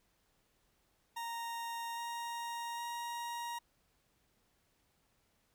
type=tone with pitch steps; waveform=40% pulse; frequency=930 / 937 / 944.1 Hz; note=A#5 / A#5 / A#5; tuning=-4 / +9 / +22 cents; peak=-38 dBFS; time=1.16-3.59 s; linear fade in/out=10 ms; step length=810 ms; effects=pink hiss -75 dBFS RMS until 5.54 s